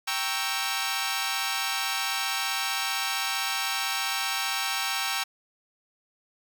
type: chord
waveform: 10% pulse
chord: G diminished seventh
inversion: none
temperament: equal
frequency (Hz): 784 / 932.3 / 1108.7 / 1318.5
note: G5 / Bb5 / Db6 / Fb6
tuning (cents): 0 / 0 / 0 / 0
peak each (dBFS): -23 / -25 / -25 / -24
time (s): 0.07-5.24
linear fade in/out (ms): 10
effects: none